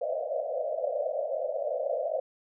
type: band-pass noise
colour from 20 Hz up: white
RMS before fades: -31 dBFS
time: 0.01-2.2 s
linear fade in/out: 5 ms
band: 510 to 670 Hz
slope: 96 dB/octave
effects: none